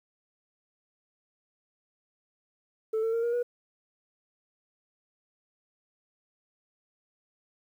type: tone with pitch steps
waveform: sine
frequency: 440 / 450.5 / 461.3 / 472.4 / 483.7 Hz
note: A4 / A4 / A#4 / A#4 / B4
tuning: 0 / +41 / -18 / +23 / -36 cents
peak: -23 dBFS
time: 2.93-3.43 s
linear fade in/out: 10 ms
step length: 100 ms
effects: tanh soft clip ceiling -24 dBFS + 10-bit